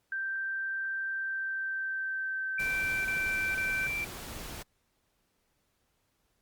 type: tone with pitch glide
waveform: sine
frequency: 1568 to 1540.2 Hz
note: G6 to G6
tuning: 0 to -31 cents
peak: -31 dBFS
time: 0.12-3.87 s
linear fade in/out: 2 ms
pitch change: -31 cents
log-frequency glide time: 1.12-3.14 s
type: tone bursts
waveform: sine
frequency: 2349 Hz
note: D7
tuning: in tune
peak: -31 dBFS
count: 3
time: 2.58-4.046 s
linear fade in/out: 5 ms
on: 470 ms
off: 28 ms
type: noise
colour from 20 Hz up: pink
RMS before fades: -42 dBFS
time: 2.59-4.63 s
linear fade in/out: 10 ms
effects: pink hiss -75 dBFS RMS until 6.41 s + Opus 48 kbps